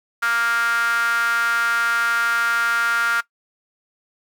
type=tone with high-pass filter; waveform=sawtooth; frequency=233.1 Hz; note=A#3; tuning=in tune; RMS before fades=-20 dBFS; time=0.22-3.21 s; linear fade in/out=10 ms; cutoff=1400 Hz; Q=8.3; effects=noise-tail reverb RT60 0.1 s tail -19 dB re dry